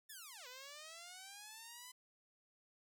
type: linear two-way sweep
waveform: 5% pulse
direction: down then up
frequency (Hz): 1802 to 488.3 to 1014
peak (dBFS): -40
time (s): 0.09-1.92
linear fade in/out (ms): 10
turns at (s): 0.47
effects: none